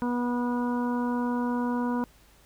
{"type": "harmonic tone", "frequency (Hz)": 243.5, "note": "B3", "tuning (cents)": -24, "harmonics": [1, 2, 3, 4, 5, 6], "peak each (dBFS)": [-26, -35, -42, -33, -44, -42], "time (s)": [0.02, 2.04], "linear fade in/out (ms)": 0, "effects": ["added 50 Hz sine -59 dBFS peak until 2.45 s", "pink hiss -59 dBFS RMS until 2.45 s"]}